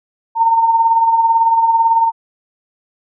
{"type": "tone with tremolo", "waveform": "sine", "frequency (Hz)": 912, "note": "A#5", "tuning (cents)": -38, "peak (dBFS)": -7, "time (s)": [0.35, 2.12], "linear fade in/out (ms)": 50, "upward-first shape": "sine", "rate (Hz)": 18, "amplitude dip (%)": 50, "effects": []}